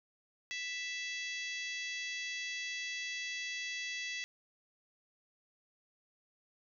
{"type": "harmonic tone with a mistuned harmonic", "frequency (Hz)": 659.3, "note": "E5", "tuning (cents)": 0, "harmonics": [3, 4, 5, 6, 7, 8, 9, 10], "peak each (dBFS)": [-41, -43, -45, -51, -49, -55, -50, -53], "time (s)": [0.51, 4.24], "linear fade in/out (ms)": 0, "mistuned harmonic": 5, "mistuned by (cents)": 29, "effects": []}